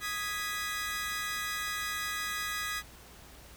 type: chord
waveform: sawtooth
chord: G# minor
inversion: second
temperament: equal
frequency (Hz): 1244.5 / 1661.2 / 1975.5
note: D#6 / G#6 / B6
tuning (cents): 0 / 0 / 0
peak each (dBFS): -34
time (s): 0-2.83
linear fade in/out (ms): 50
effects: added 60 Hz sine -55 dBFS peak until 3.56 s + pink hiss -53 dBFS RMS until 3.56 s